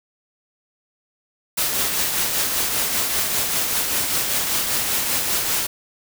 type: noise with tremolo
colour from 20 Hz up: white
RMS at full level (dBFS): -20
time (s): 1.57-5.67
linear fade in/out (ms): 10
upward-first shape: triangle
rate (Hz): 5.1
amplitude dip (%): 40
effects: none